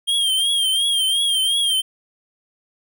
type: tone with vibrato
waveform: square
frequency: 3205 Hz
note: G7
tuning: 38 cents sharp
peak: -17 dBFS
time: 0.07-1.82 s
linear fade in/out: 20 ms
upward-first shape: triangle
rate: 2.8 Hz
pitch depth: 81 cents each way
effects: none